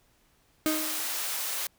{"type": "high-pass noise", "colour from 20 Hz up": "white", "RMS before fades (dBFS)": -32, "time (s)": [0.66, 1.67], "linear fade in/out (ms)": 2, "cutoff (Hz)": 520, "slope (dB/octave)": 12}
{"type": "tone with exponential decay", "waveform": "35% pulse", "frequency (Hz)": 311.1, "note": "D#4", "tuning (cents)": 0, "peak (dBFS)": -21, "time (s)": [0.66, 1.17], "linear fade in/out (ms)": 0, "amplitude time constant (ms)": 110}
{"effects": ["pink hiss -66 dBFS RMS until 1.78 s"]}